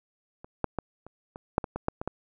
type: clicks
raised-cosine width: 1 ms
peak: -29 / -11 / -15 / -30 / -26 / -7 / -18 / -18 / -11 / -19 / -16 dBFS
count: 11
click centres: 0.445 / 0.643 / 0.787 / 1.066 / 1.359 / 1.581 / 1.642 / 1.76 / 1.884 / 2.015 / 2.076 s
effects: none